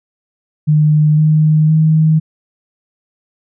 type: tone with pitch steps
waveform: sine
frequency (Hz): 152 / 154.66 / 157.36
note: D#3 / D#3 / D#3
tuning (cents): -40 / -10 / +20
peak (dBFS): -7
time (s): 0.67-2.2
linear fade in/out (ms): 20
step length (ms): 510
effects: none